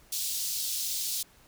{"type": "high-pass noise", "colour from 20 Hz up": "pink", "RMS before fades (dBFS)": -32, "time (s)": [0.12, 1.23], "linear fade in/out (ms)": 5, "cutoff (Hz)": 4000, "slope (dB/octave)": 24, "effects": ["pink hiss -59 dBFS RMS until 1.47 s"]}